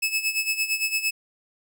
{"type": "tone with tremolo", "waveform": "sawtooth", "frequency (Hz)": 2600, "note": "E7", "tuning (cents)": -24, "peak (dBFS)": -17, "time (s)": [0.02, 1.11], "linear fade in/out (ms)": 10, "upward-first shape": "sine", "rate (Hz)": 8.8, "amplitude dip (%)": 75, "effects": []}